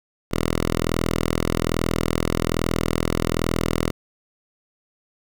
5% pulse tone, 41.2 Hz, E1, in tune, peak -9 dBFS, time 0.31-3.91 s, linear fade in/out 10 ms, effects none

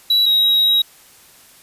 triangle tone pair in turn, 3920 / 3826 Hz, B7 / A#7, -14 / +44 cents, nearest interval unison, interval 42 cents, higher first, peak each -10 dBFS, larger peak neither, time 0.1-0.26 / 0.26-0.82 s, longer second, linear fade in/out 5 ms, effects white hiss -47 dBFS RMS until 1.62 s + resampled to 32000 Hz

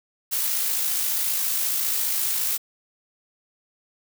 blue noise with amplitude modulation, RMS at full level -23 dBFS, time 0.31-2.58 s, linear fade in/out 20 ms, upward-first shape sine, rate 54.7 Hz, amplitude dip 30%, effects none

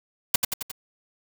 white noise with echo, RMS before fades -18 dBFS, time 0.34-0.36 s, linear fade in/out 5 ms, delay 89 ms, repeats 4, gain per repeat -4 dB, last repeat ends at 0.716 s, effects none

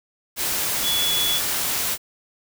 sine tone in noise, 3401 Hz, G#7, 40 cents sharp, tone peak -21 dBFS, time 0.82-1.41 s, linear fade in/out 50 ms, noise white, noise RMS -24 dBFS, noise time 0.36-1.98 s, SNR 0 dB, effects none

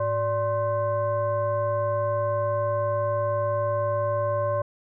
sine tone with frequency modulation, 580 Hz, D5, 22 cents flat, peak -22 dBFS, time 0-4.62 s, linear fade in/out 5 ms, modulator 474 Hz, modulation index 0.92, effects none

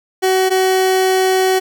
30% pulse tone pair in turn, 376.1 / 376.1 Hz, F#4 / F#4, +28 / +28 cents, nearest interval unison, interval 0 cents, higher neither, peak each -9 dBFS, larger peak neither, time 0.22-0.5 / 0.5-1.6 s, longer second, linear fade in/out 20 ms, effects none

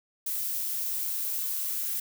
violet noise with high-pass filter sweep, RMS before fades -31 dBFS, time 0.26-2 s, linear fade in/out 5 ms, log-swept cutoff 330 to 1400 Hz, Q 1.7, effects none

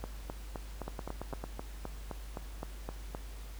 two click trains, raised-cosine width 1 ms, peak -24 / -24 dBFS, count 6 / 13, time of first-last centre 0.88-1.44 / 0.04-3.149 s, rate 8.93 / 3.86 Hz, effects added 50 Hz sine -42 dBFS peak until 3.59 s + pink hiss -54 dBFS RMS until 3.59 s

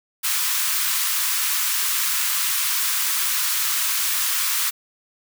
white high-pass noise, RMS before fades -22 dBFS, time 0.23-4.71 s, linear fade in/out 20 ms, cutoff 990 Hz, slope 48 dB/octave, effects none

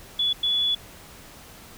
sine tone bursts at uneven times, 3421 Hz, A7, 49 cents flat, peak -20 dBFS, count 2, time 0.19-0.33 / 0.43-0.75 s, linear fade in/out 5 ms, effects pink hiss -46 dBFS RMS until 1.77 s

